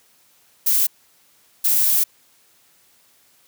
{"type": "noise bursts at uneven times", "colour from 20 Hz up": "violet", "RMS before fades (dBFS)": -17, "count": 2, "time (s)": [[0.66, 0.87], [1.64, 2.04]], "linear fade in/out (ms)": 10, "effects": ["white hiss -57 dBFS RMS until 3.47 s", "high-pass 80 Hz 12 dB/octave"]}